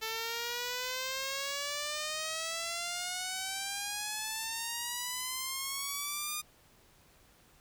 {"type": "exponential sweep", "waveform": "5% pulse", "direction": "up", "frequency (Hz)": [441, 1224], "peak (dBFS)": -23, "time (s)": [0.01, 6.42], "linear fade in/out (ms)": 20, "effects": ["pink hiss -63 dBFS RMS until 7.6 s"]}